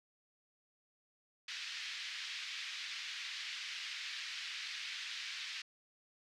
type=band-pass noise; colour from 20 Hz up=pink; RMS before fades=-44 dBFS; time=1.48-5.62 s; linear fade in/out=5 ms; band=1900 to 5000 Hz; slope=24 dB/octave; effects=none